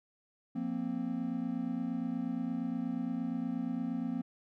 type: chord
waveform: triangle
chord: F suspended fourth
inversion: none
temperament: equal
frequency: 174.61 / 233.1 / 261.6 Hz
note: F3 / Bb3 / C4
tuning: 0 / 0 / 0 cents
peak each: -38 / -34 / -34 dBFS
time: 0.55-4.22 s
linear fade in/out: 10 ms
effects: none